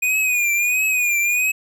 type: tone with vibrato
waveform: square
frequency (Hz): 2460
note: D#7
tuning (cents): -20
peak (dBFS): -17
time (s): 0.02-1.52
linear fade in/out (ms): 10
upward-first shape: triangle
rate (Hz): 1.5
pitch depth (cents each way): 86
effects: none